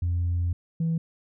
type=tone pair in turn; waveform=sine; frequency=86.9 / 164.05 Hz; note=F2 / E3; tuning=-8 / -8 cents; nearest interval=major seventh; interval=1100 cents; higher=second; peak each=-21 dBFS; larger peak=neither; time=0.02-0.53 / 0.8-0.98 s; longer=first; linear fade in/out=5 ms; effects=tanh soft clip ceiling -20 dBFS